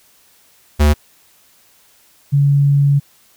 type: tone pair in turn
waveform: square / sine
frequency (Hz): 74.3 / 141.56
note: D2 / C#3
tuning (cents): +21 / +37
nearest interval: major seventh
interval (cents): 1116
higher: second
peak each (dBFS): -9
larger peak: neither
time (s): 0.79-0.94 / 2.32-3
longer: second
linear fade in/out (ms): 20
effects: white hiss -52 dBFS RMS until 3.36 s